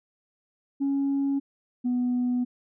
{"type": "tone pair in turn", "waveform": "sine", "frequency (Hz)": [277.2, 247], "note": ["C#4", "B3"], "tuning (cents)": [0, 0], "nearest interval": "major second", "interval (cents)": 200, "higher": "first", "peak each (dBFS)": -21, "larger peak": "neither", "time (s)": [[0.8, 1.4], [1.84, 2.45]], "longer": "second", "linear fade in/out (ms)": 20, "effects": ["tanh soft clip ceiling -20 dBFS"]}